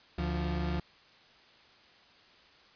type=tone pair together; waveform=35% pulse; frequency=73.1 / 173.86 Hz; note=D2 / F3; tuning=-7 / -7 cents; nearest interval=octave + minor third; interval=1500 cents; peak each=-31 / -32 dBFS; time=0.18-0.8 s; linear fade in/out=5 ms; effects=white hiss -59 dBFS RMS until 2.75 s + resampled to 11025 Hz